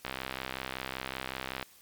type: click train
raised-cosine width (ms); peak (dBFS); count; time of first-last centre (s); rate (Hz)
0.3; -18; 104; 0.05-1.627; 65.3
effects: white hiss -58 dBFS RMS until 1.81 s + MP3 96 kbps